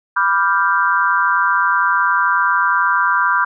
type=chord; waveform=sine; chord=G dominant seventh; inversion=first; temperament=equal; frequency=987.8 / 1174.7 / 1396.9 / 1568 Hz; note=B5 / D6 / F6 / G6; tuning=0 / 0 / 0 / 0 cents; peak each=-18 dBFS; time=0.16-3.45 s; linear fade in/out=10 ms; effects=none